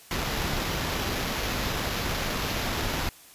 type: noise with sample-and-hold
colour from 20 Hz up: pink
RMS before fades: -29 dBFS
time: 0.11-3.09 s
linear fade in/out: 0 ms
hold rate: 8820 Hz
effects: white hiss -51 dBFS RMS until 3.34 s + resampled to 32000 Hz